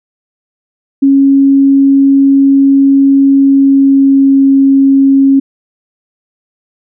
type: tone with pitch glide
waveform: sine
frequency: 274.7 to 272.6 Hz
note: C#4 to C#4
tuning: -16 to -29 cents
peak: -3 dBFS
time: 1.02-5.4 s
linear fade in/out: 10 ms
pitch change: -13 cents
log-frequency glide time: 3.34-4.45 s
effects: none